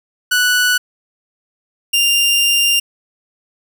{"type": "tone pair in turn", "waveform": "sawtooth", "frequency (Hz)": [1480, 2794], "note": ["F#6", "F7"], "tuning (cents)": [0, 0], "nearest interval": "major seventh", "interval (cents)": 1100, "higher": "second", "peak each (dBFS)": -8, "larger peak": "neither", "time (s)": [[0.31, 0.78], [1.93, 2.8]], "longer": "second", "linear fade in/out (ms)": 10, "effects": []}